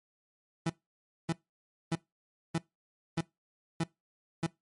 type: tone bursts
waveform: 30% pulse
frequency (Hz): 164.81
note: E3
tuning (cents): 0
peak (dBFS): -25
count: 7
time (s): 0.66-4.466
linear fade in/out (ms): 5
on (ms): 38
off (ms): 590
effects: noise-tail reverb RT60 0.2 s tail -22 dB re dry + MP3 48 kbps